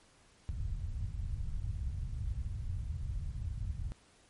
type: low-pass noise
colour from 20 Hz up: white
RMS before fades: -37 dBFS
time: 0.49-3.92 s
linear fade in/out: 0 ms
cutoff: 100 Hz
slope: 24 dB/octave
effects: pink hiss -64 dBFS RMS until 4.29 s + MP3 48 kbps